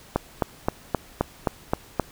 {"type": "click train", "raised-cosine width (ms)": 1, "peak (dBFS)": -6, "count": 8, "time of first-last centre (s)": [0.16, 1.997], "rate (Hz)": 3.81, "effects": ["pink hiss -49 dBFS RMS until 2.11 s"]}